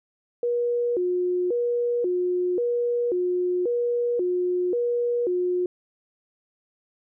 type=tone with vibrato; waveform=sine; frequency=415.3 Hz; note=G#4; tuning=in tune; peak=-21 dBFS; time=0.43-5.66 s; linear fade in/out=2 ms; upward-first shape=square; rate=0.93 Hz; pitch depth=250 cents each way; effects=none